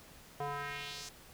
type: tone with band-pass filter sweep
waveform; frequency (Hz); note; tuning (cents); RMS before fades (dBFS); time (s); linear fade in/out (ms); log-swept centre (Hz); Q
square; 143.5; D3; -40; -41; 0.4-1.09; 2; 740 to 6700; 1.8
effects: pink hiss -56 dBFS RMS until 1.33 s